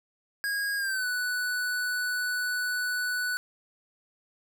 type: tone with pitch glide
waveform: square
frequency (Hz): 1638 to 1484.8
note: G#6 to F#6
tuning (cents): -24 to +6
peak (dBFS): -28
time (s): 0.44-3.37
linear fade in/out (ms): 0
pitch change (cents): -170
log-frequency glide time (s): 0.77-1.06
effects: none